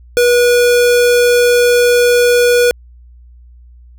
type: tone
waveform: square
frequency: 484.8 Hz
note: B4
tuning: 32 cents flat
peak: -8 dBFS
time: 0.17-2.71 s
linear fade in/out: 0 ms
effects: added 60 Hz sine -37 dBFS peak until 3.98 s